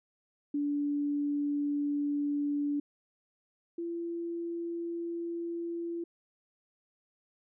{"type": "tone pair in turn", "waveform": "sine", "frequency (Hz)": [289.4, 339.3], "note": ["D4", "F4"], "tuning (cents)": [-25, -50], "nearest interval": "minor third", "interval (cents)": 275, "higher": "second", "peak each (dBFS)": [-28, -33], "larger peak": "first", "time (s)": [[0.54, 2.8], [3.78, 6.04]], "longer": "neither", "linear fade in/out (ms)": 5, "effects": []}